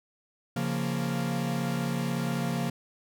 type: chord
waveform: 45% pulse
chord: Bb minor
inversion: first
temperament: equal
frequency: 138.59 / 174.61 / 233.1 Hz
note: Db3 / F3 / Bb3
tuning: 0 / 0 / 0 cents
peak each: -32 dBFS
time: 0.56-2.7 s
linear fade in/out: 5 ms
effects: none